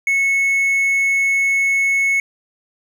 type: tone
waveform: triangle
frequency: 2198 Hz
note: C#7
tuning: 15 cents flat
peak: -12 dBFS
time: 0.07-2.2 s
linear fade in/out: 2 ms
effects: none